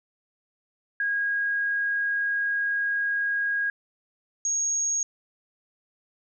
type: tone pair in turn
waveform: sine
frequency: 1638 / 6575 Hz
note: G#6 / G#8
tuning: -24 / -18 cents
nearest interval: 2 octaves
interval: 2406 cents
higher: second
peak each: -23 dBFS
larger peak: neither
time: 1-3.7 / 4.45-5.03 s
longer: first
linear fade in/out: 2 ms
effects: none